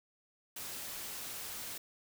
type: noise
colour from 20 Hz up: white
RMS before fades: -43 dBFS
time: 0.56-1.78 s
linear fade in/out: 5 ms
effects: none